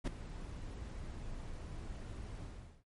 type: noise with ADSR envelope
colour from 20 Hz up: brown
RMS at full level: -29 dBFS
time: 0.04-2.84 s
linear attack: 35 ms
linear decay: 3 ms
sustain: -16 dB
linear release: 430 ms
effects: noise-tail reverb RT60 0.1 s tail -20 dB re dry + MP3 48 kbps